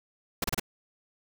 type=noise bursts; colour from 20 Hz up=pink; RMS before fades=-28 dBFS; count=4; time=0.42-0.598 s; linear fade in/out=5 ms; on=22 ms; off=30 ms; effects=none